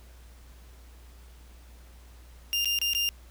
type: tone with dropouts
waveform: 30% pulse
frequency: 2800 Hz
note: F7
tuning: 4 cents sharp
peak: -22 dBFS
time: 2.53-3.09 s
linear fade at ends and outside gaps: 0 ms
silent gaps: 2.646-2.656 / 2.788-2.815 / 2.934-2.949 s
effects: added 60 Hz sine -48 dBFS peak until 3.3 s + pink hiss -58 dBFS RMS until 3.3 s